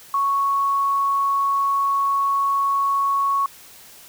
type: tone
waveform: sine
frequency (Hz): 1108.7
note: C#6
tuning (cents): 0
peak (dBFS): -17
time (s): 0.14-3.46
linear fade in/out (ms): 2
effects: white hiss -45 dBFS RMS until 4.08 s